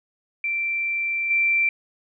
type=tone with level steps; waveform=sine; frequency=2349 Hz; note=D7; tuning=in tune; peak=-22 / -17 dBFS; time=0.44-1.69 s; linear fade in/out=2 ms; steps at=1.3 s; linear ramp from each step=10 ms; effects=none